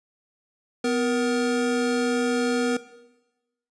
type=tone pair together; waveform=square; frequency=250.2 / 472.8 Hz; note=B3 / A#4; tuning=+23 / +24 cents; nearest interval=major seventh; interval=1101 cents; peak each=-25 dBFS; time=0.84-2.77 s; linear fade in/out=5 ms; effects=noise-tail reverb RT60 1.0 s tail -17 dB re dry + resampled to 22050 Hz